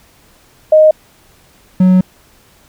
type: tone pair in turn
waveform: sine / triangle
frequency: 621 / 184.62 Hz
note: D#5 / F#3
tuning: -3 / -4 cents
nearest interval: octave + major sixth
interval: 2101 cents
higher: first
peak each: -3 dBFS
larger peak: neither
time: 0.72-0.91 / 1.8-2.01 s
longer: second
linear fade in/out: 5 ms
effects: pink hiss -48 dBFS RMS until 2.68 s